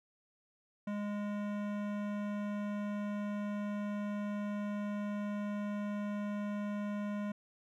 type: tone with hard clipping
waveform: sine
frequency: 206.1 Hz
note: G#3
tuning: 13 cents flat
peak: -37 dBFS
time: 0.87-7.32 s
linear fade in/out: 5 ms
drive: 17 dB
effects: none